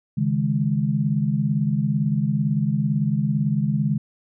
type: chord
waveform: sine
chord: C# suspended second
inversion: none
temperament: equal with one note detuned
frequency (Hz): 138.59 / 156.46 / 207.7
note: C#3 / D#3 / G#3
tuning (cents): 0 / +10 / 0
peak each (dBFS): -23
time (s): 0.17-3.98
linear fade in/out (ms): 10
effects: none